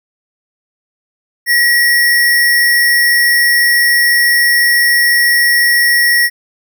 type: tone with sample-and-hold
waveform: sine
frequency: 1913 Hz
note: A#6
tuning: 44 cents sharp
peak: -7 dBFS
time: 1.46-6.3 s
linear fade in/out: 50 ms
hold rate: 7350 Hz
effects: none